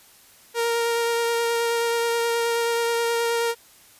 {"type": "tone with vibrato", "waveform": "sawtooth", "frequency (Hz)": 466.2, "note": "A#4", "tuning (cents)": 0, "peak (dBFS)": -17, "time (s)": [0.54, 3.55], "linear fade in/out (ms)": 50, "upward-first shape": "sine", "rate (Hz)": 9.4, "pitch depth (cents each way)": 11, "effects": ["white hiss -52 dBFS RMS until 3.99 s", "resampled to 32000 Hz"]}